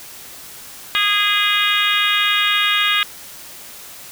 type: harmonic tone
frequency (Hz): 411.8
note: G#4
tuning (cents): -15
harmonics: 3 / 4 / 5 / 6 / 7 / 8 / 9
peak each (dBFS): -22 / -22 / -22 / -22 / -22 / -22 / -22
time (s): 0.95-3.03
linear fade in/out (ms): 0
effects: white hiss -37 dBFS RMS until 4.11 s